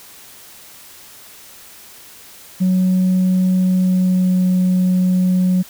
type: tone with pitch glide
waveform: sine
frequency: 185 to 183.4 Hz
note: F#3 to F#3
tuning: 0 to -15 cents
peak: -10 dBFS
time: 2.6-5.63 s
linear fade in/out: 20 ms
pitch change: -15 cents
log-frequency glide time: 3.57-4.49 s
effects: tanh soft clip ceiling -10 dBFS + white hiss -41 dBFS RMS until 5.69 s